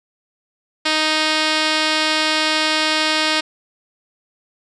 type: tone with low-pass filter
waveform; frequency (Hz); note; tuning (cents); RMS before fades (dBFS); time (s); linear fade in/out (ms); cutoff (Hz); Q
5% pulse; 311.1; D#4; 0; -18; 0.85-3.41; 10; 5700; 3.2
effects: none